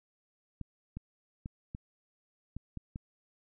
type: clicks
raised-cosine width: 5 ms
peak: -27 dBFS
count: 7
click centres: 0.613 / 0.97 / 1.459 / 1.749 / 2.566 / 2.773 / 2.959 s
effects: none